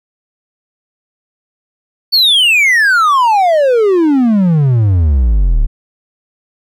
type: exponential sweep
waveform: triangle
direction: down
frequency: 4549 to 33.82 Hz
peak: -5 dBFS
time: 2.12-5.67 s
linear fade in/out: 20 ms
effects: none